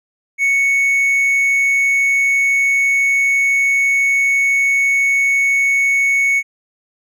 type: tone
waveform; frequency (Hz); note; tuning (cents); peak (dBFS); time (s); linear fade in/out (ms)
triangle; 2217; C#7; 0; -10; 0.38-6.43; 50
effects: none